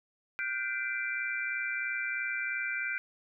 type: tone cluster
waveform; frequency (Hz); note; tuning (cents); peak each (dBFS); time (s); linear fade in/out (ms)
sine; 1435 / 1558 / 2033 / 2356; F6 / G6 / B6 / D7; +47 / -11 / +50 / +5; -39 / -35 / -40 / -35; 0.39-2.98; 0
effects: none

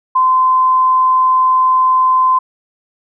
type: tone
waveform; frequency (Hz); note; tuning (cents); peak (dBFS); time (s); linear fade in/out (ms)
sine; 1031; C6; -26; -8; 0.15-2.39; 10
effects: none

